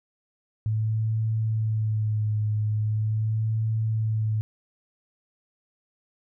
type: tone with vibrato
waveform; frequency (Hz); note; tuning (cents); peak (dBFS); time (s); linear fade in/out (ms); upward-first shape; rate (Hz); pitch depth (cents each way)
sine; 108.6; A2; -22; -22; 0.66-4.41; 0; sine; 0.41; 33
effects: none